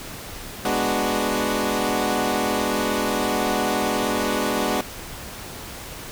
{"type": "chord", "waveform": "15% pulse", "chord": "G# half-diminished seventh", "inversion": "none", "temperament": "equal", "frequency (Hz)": [207.7, 246.9, 293.7, 370], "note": ["G#3", "B3", "D4", "F#4"], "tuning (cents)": [0, 0, 0, 0], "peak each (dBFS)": [-20, -20, -20, -21], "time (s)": [0.65, 4.81], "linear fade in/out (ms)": 2, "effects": ["pink hiss -36 dBFS RMS until 6.11 s"]}